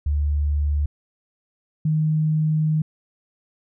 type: tone pair in turn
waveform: sine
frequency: 73.3 / 155.32 Hz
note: D2 / D#3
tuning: -3 / -3 cents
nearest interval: octave + minor second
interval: 1300 cents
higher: second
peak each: -18 / -17 dBFS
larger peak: second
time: 0.06-0.86 / 1.85-2.82 s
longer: second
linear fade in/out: 5 ms
effects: none